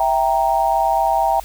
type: chord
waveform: sine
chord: E diminished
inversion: none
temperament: equal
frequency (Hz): 659.3 / 784 / 932.3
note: E5 / G5 / Bb5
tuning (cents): 0 / 0 / 0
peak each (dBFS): -20 / -17 / -19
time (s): 0-1.4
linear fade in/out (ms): 2
effects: added 48 Hz sine -36 dBFS peak until 1.44 s + white hiss -41 dBFS RMS until 1.44 s